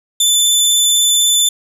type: tone with vibrato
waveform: 20% pulse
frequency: 3520 Hz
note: A7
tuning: in tune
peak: -4 dBFS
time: 0.2-1.49 s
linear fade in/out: 5 ms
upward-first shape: sine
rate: 16 Hz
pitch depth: 15 cents each way
effects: none